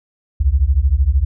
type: beating tone pair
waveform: sine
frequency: 61.74 / 74.74 Hz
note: B1 / D2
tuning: 0 / +31 cents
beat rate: 13 Hz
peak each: -14 dBFS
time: 0.4-1.25 s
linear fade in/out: 10 ms
effects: none